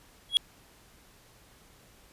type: tone with exponential growth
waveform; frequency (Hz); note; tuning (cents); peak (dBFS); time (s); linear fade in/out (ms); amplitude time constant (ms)
triangle; 3322; G#7; 0; -13; 0.29-0.37; 0; 16
effects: pink hiss -58 dBFS RMS until 2.12 s + resampled to 32000 Hz